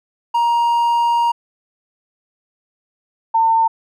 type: tone pair in turn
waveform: triangle / sine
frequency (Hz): 941 / 903.2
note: A#5 / A5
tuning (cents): +16 / +45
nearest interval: minor second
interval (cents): 71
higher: first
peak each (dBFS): -11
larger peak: neither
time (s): 0.34-1.32 / 3.34-3.68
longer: first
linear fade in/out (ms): 10
effects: none